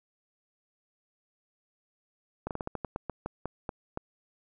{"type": "slowing click train", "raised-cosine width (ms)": 1, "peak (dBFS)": -19, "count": 13, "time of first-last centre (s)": [2.47, 3.974], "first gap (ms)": 38, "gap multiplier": 1.2, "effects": []}